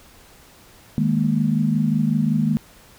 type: chord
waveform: sine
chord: D# suspended fourth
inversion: none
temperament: equal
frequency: 155.56 / 207.7 / 233.1 Hz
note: D#3 / G#3 / A#3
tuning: 0 / 0 / 0 cents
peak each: -21 dBFS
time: 0.98-2.57 s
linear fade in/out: 0 ms
effects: pink hiss -49 dBFS RMS until 2.98 s